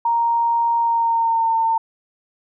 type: tone with pitch glide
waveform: sine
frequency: 932.3 to 904.7 Hz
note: A#5 to A5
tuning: 0 to +48 cents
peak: -15 dBFS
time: 0.05-1.78 s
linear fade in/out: 5 ms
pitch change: -52 cents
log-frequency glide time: 0.78-1.57 s
effects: none